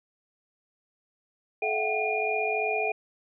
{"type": "tone cluster", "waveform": "sine", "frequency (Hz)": [431.2, 661, 716, 759, 2426], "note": ["A4", "E5", "F5", "F#5", "D#7"], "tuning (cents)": [-35, 5, 43, 44, -44], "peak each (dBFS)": [-30, -33, -35, -32, -29], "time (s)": [1.62, 2.92], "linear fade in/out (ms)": 5, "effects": []}